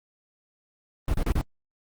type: noise bursts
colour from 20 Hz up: brown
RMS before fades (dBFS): -23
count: 4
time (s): 1.08-1.413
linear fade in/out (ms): 2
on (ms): 60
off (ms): 31
effects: Opus 32 kbps